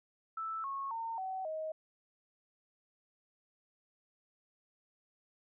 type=tone with pitch steps; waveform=sine; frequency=1318.5 / 1096 / 911 / 757.3 / 629.5 Hz; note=E6 / C#6 / A#5 / F#5 / D#5; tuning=0 / -20 / -40 / +40 / +20 cents; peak=-36 dBFS; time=0.37-1.72 s; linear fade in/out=5 ms; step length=270 ms; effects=none